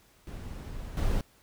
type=noise with level steps; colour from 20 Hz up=brown; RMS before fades=-39 / -28 dBFS; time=0.27-1.21 s; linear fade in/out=2 ms; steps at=0.97 s; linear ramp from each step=2 ms; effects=pink hiss -62 dBFS RMS until 1.42 s